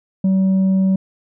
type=tone with tanh clipping; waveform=sine; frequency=190.5 Hz; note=G3; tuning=49 cents flat; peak=-13 dBFS; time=0.24-0.96 s; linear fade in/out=5 ms; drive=3 dB; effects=none